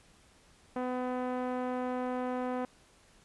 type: tone with low-pass filter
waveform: 5% pulse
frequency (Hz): 251.6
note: B3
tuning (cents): +32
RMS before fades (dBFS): -34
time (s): 0.76-2.65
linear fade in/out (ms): 2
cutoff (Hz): 660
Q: 0.74
effects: pink hiss -62 dBFS RMS until 3.24 s + resampled to 24000 Hz